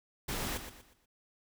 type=noise with echo; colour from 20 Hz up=pink; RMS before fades=-36 dBFS; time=0.28-0.58 s; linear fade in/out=10 ms; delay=120 ms; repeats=4; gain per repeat=-9 dB; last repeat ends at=1.06 s; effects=none